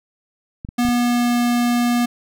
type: clicks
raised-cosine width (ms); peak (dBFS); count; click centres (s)
5; -18; 4; 0.649 / 0.689 / 0.851 / 0.887
type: tone with pitch glide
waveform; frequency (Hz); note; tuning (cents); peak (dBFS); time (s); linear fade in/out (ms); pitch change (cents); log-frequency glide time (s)
square; 242.1 to 240.7; B3 to B3; -34 to -44; -16; 0.78-2.06; 10; -10; 0.92-1.39
effects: none